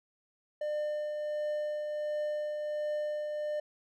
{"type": "tone with tremolo", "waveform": "triangle", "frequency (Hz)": 600, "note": "D5", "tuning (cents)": 37, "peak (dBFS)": -28, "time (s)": [0.61, 3.6], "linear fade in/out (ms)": 5, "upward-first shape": "triangle", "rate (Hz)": 1.4, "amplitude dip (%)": 35, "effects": []}